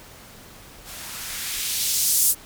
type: noise with band-pass filter sweep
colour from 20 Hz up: violet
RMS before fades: -24 dBFS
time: 0.84-2.35 s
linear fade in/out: 50 ms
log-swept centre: 550 to 9700 Hz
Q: 0.92
effects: pink hiss -45 dBFS RMS until 2.45 s